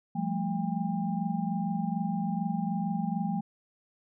sine tone cluster, 172.9 / 197.1 / 219.6 / 802 Hz, F3 / G3 / A3 / G5, -17 / +10 / -3 / +39 cents, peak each -32 / -33 / -33 / -36 dBFS, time 0.15-3.41 s, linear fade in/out 10 ms, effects none

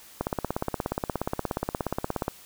click train, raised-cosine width 1 ms, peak -12 dBFS, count 36, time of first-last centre 0.21-2.281 s, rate 16.9 Hz, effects white hiss -50 dBFS RMS until 2.45 s

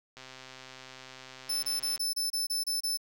click train, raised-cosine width 0.2 ms, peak -29 dBFS, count 236, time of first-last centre 0.17-1.978 s, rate 130 Hz
sawtooth tone bursts, 5274 Hz, E8, in tune, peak -26 dBFS, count 9, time 1.49-2.974 s, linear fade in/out 10 ms, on 140 ms, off 28 ms
effects none

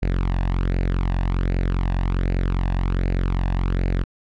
sawtooth tone with flanger, 44.94 Hz, F#1, 50 cents flat, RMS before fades -21 dBFS, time 0.02-4.04 s, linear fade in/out 10 ms, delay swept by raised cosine 0.44 to 1.14 ms, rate 1.3 Hz, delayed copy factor +0.65, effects low-pass 3000 Hz 12 dB/octave

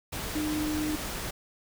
sine tone in noise, 304.8 Hz, D#4, 36 cents flat, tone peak -28 dBFS, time 0.35-0.96 s, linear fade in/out 10 ms, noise pink, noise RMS -35 dBFS, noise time 0.12-1.31 s, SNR +4 dB, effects none

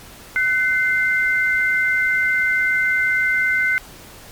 sine tone pair together, 1509 / 2083 Hz, F#6 / C7, +34 / -8 cents, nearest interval tritone, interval 558 cents, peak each -18 dBFS, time 0.36-3.78 s, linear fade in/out 0 ms, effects pink hiss -41 dBFS RMS until 4.31 s + MP3 96 kbps

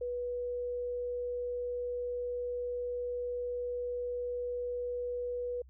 sine tone, 489.2 Hz, B4, 16 cents flat, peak -33 dBFS, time 0.01-5.62 s, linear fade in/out 5 ms, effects added 64 Hz sine -53 dBFS peak until 5.69 s

